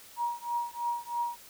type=tone with tremolo; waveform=sine; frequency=950 Hz; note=A#5; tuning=33 cents sharp; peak=-26 dBFS; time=0.16-1.39 s; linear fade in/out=50 ms; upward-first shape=triangle; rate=3.1 Hz; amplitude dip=100%; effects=white hiss -52 dBFS RMS until 1.49 s